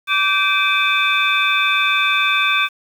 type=tone cluster; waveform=sine; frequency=1159 / 1554 / 2343 / 2550 / 3547 Hz; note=D6 / G6 / D7 / D#7 / A7; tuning=-23 / -16 / -5 / +42 / +13 cents; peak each=-20 dBFS; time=0.07-2.69 s; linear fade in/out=50 ms; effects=tanh soft clip ceiling -2 dBFS + 7-bit